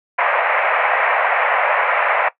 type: band-pass noise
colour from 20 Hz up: pink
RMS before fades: -17 dBFS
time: 0.18-2.29 s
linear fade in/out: 10 ms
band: 550 to 2400 Hz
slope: 48 dB/octave
effects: noise-tail reverb RT60 0.1 s tail -17 dB re dry